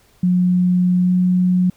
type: tone with pitch glide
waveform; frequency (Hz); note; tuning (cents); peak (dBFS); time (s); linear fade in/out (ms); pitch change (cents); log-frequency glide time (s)
sine; 180.2 to 181.56; F#3 to F#3; -45 to -32; -12; 0.23-1.7; 5; +13; 1.03-1.11
effects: pink hiss -55 dBFS RMS until 1.76 s